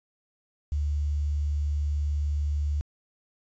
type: tone with quantisation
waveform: sine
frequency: 73.42 Hz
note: D2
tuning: in tune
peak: -24 dBFS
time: 0.72-2.81 s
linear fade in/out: 0 ms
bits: 9
effects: resampled to 16000 Hz

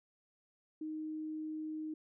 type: tone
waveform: sine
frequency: 311.1 Hz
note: D#4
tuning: in tune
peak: -38 dBFS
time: 0.81-1.94 s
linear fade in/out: 5 ms
effects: none

